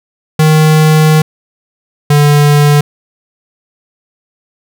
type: tone pair in turn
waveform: square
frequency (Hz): 155.56 / 146.48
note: D#3 / D3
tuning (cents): 0 / -4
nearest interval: minor second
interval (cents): 104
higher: first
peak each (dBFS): -5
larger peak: neither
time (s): 0.39-1.22 / 2.1-2.81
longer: first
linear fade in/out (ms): 5
effects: none